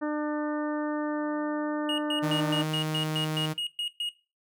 harmonic tone, 299.9 Hz, D4, 36 cents sharp, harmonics 1 / 2 / 3 / 4 / 5 / 6, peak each -28 / -34 / -38 / -40 / -42 / -44 dBFS, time 0.01-2.64 s, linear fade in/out 20 ms
triangle tone bursts, 2876 Hz, F#7, 50 cents flat, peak -26 dBFS, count 11, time 1.89-4.091 s, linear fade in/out 2 ms, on 91 ms, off 120 ms
sawtooth tone, 155.56 Hz, D#3, in tune, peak -24 dBFS, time 2.22-3.54 s, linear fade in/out 20 ms
effects noise-tail reverb RT60 0.3 s tail -18 dB re dry

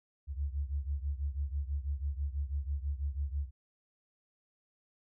sine beating tone pair, 68.9 / 75 Hz, C#2 / D2, -10 / +37 cents, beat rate 6.1 Hz, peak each -34 / -37 dBFS, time 0.27-3.51 s, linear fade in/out 50 ms, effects none

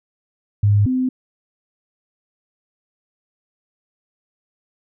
sine tone pair in turn, 102.7 / 256.4 Hz, G#2 / C4, -19 / -35 cents, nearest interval octave + major third, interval 1584 cents, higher second, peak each -11 / -16 dBFS, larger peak first, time 0.63-0.86 / 0.86-1.09 s, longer neither, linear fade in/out 5 ms, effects none

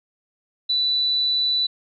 sine tone, 3972 Hz, B7, 9 cents sharp, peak -18 dBFS, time 0.69-1.67 s, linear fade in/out 10 ms, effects none

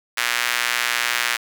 sawtooth tone with high-pass filter, 119.9 Hz, A#2, 49 cents sharp, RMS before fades -22 dBFS, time 0.17-1.37 s, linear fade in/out 10 ms, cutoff 1800 Hz, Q 1.5, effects none

